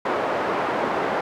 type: band-pass noise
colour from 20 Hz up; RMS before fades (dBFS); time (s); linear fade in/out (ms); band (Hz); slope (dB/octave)
pink; -24; 0.05-1.21; 5; 410 to 1200; 12
effects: none